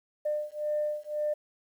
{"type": "beating tone pair", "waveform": "sine", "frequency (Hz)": [599, 600.9], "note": ["D5", "D5"], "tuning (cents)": [34, 40], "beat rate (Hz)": 1.9, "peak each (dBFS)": -31, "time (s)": [0.25, 1.34], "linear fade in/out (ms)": 10, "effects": ["tanh soft clip ceiling -21 dBFS", "10-bit"]}